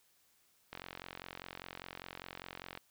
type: click train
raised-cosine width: 0.3 ms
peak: -27 dBFS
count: 93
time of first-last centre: 0.73-2.774 s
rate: 45 Hz
effects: white hiss -71 dBFS RMS until 2.9 s